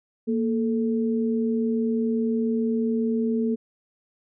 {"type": "tone pair together", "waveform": "sine", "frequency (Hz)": [231.8, 437.6], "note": ["A#3", "A4"], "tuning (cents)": [-10, -9], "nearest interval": "major seventh", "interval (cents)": 1101, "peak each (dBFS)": [-22, -27], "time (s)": [0.27, 3.56], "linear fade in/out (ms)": 20, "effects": []}